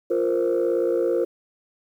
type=chord; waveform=sine; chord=F suspended fourth; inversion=none; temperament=just; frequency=349.2 / 465.6 / 523.8 Hz; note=F4 / Bb4 / C5; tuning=0 / -2 / +2 cents; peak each=-22 / -22 / -23 dBFS; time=0.1-1.25 s; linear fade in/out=10 ms; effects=tanh soft clip ceiling -14 dBFS + 9-bit